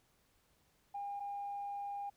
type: tone pair in turn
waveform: sine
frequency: 807 / 807 Hz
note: G#5 / G#5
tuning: -50 / -50 cents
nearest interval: unison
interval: 0 cents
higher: neither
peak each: -38 / -38 dBFS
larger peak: neither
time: 0.94-1.2 / 1.2-2.1 s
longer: second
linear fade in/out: 10 ms
effects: tanh soft clip ceiling -34 dBFS + pink hiss -73 dBFS RMS until 2.16 s